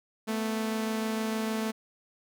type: tone pair together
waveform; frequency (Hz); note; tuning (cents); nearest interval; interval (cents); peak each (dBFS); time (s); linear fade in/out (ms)
sawtooth; 220 / 246.5; A3 / B3; 0 / -3; major second; 197; -25 / -35; 0.27-1.72; 20
effects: none